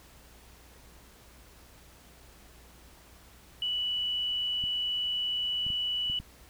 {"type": "tone", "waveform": "sine", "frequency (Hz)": 2957, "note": "F#7", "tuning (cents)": -2, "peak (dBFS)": -28, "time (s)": [3.62, 6.19], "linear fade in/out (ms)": 2}
{"type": "clicks", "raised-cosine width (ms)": 5, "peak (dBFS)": -30, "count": 5, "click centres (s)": [4.639, 5.666, 5.703, 6.099, 6.201]}
{"effects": ["added 60 Hz sine -57 dBFS peak until 6.49 s", "pink hiss -56 dBFS RMS until 6.49 s"]}